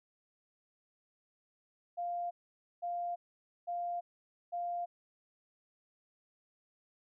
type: tone bursts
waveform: sine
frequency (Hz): 698.5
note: F5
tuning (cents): 0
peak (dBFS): -34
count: 4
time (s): 1.97-4.86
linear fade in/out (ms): 20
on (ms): 340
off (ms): 510
effects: none